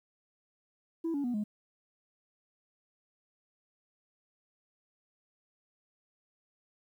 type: tone with pitch steps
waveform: sine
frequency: 329.6 / 283.6 / 244.1 / 210 Hz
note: E4 / C#4 / B3 / G#3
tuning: 0 / +40 / -20 / +19 cents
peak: -28 dBFS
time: 1.04-1.44 s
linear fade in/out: 10 ms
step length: 100 ms
effects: tanh soft clip ceiling -28 dBFS + 11-bit